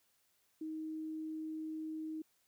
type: tone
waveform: sine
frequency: 314.6 Hz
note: D#4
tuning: 19 cents sharp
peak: -39 dBFS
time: 0.61-2.22 s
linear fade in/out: 5 ms
effects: white hiss -75 dBFS RMS until 2.47 s